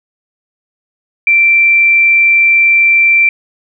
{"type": "tone", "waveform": "sine", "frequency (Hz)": 2349, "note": "D7", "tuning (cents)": 0, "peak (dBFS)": -5, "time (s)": [1.27, 3.29], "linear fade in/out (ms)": 2, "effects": []}